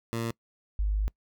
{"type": "tone pair in turn", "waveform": ["15% pulse", "sine"], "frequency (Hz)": [115.1, 51.12], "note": ["A#2", "G#1"], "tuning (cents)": [-22, -27], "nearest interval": "octave + major second", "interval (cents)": 1405, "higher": "first", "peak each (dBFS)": [-23, -24], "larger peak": "first", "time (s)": [[0.13, 0.31], [0.79, 1.08]], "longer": "second", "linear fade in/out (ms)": 0, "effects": ["noise-tail reverb RT60 0.1 s tail -24 dB re dry"]}